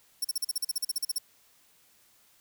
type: tone bursts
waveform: 5% pulse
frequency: 5440 Hz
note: F8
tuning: 46 cents flat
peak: -21 dBFS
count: 15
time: 0.22-1.184 s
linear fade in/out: 5 ms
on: 26 ms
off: 41 ms
effects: white hiss -63 dBFS RMS until 2.4 s